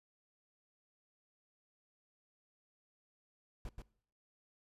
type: noise with echo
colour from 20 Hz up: brown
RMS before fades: -43 dBFS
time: 3.65-3.69 s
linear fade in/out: 2 ms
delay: 130 ms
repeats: 1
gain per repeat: -3 dB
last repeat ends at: 3.82 s
effects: noise-tail reverb RT60 0.6 s tail -21 dB re dry + resampled to 32000 Hz